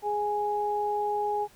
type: tone pair together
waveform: sine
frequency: 415.5 / 830.6 Hz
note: G#4 / G#5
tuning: +1 / 0 cents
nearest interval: octave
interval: 1199 cents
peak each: -30 / -27 dBFS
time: 0.02-1.48 s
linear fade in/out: 50 ms
effects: pink hiss -57 dBFS RMS until 1.55 s